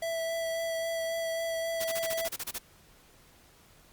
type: tone with vibrato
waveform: square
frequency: 659.3 Hz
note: E5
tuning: in tune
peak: -31 dBFS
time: 0.02-2.28 s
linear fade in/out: 5 ms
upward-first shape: sine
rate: 3.7 Hz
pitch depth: 11 cents each way
type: noise bursts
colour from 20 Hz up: white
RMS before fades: -35 dBFS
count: 11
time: 1.8-2.586 s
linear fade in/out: 10 ms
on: 46 ms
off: 28 ms
effects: pink hiss -59 dBFS RMS until 3.92 s + Opus 48 kbps